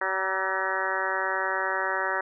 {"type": "harmonic tone with a mistuned harmonic", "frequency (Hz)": 189.9, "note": "F#3", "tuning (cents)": 45, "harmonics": [2, 3, 4, 5, 6, 7, 8, 9, 10], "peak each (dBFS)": [-36, -34, -36, -32, -36, -34, -32, -33, -33], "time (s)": [0.01, 2.21], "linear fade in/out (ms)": 5, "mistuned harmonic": 6, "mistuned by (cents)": 40, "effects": []}